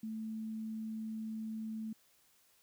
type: tone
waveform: sine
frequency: 220 Hz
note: A3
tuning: in tune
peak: -38 dBFS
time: 0.03-1.93 s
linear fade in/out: 5 ms
effects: white hiss -69 dBFS RMS until 2.62 s